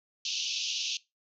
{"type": "band-pass noise", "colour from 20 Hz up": "pink", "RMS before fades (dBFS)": -33, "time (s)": [0.25, 0.97], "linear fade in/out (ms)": 2, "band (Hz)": [2600, 6400], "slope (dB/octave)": 96, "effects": ["noise-tail reverb RT60 0.2 s tail -19 dB re dry"]}